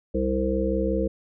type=harmonic tone; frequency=65.41 Hz; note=C2; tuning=in tune; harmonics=1 / 3 / 5 / 7 / 8; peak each=-28 / -28 / -28 / -28 / -28 dBFS; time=0.14-1.08 s; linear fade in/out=10 ms; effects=none